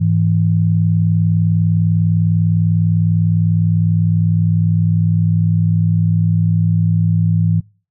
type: tone pair together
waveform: sine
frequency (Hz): 103.83 / 163.75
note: G#2 / E3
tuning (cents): 0 / -11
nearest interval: minor sixth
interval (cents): 789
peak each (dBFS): -14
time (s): 0-7.61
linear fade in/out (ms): 20
effects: noise-tail reverb RT60 0.4 s tail -26 dB re dry